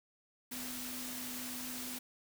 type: tone in noise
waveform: sine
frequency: 250 Hz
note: B3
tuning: 21 cents sharp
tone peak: -46 dBFS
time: 0.51-1.99 s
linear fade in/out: 10 ms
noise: white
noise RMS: -43 dBFS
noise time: 0.51-1.99 s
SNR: -6 dB
effects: none